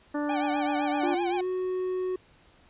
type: harmonic tone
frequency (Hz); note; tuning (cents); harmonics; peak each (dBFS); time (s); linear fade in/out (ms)
293.7; D4; 0; 1 / 2 / 3 / 4 / 5 / 6; -28 / -34 / -38 / -40 / -42 / -44; 0.14-1.15; 10
type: tone with vibrato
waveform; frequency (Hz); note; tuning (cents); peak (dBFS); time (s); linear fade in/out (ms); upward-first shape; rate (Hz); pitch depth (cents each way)
45% pulse; 782; G5; -4; -29; 0.29-1.41; 5; triangle; 7.8; 130
type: tone with pitch glide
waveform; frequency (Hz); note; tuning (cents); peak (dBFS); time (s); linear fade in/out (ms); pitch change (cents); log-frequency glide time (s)
triangle; 349.2 to 369.1; F4 to F#4; 0 to -4; -25; 1.03-2.16; 5; +96; 1.29-1.47
effects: pink hiss -59 dBFS RMS until 2.69 s + resampled to 8000 Hz